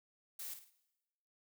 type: noise with echo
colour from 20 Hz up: blue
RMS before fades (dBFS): -45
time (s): 0.39-0.54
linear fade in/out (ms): 5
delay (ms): 53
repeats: 3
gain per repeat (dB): -8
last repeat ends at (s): 0.699
effects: noise-tail reverb RT60 1.0 s tail -19 dB re dry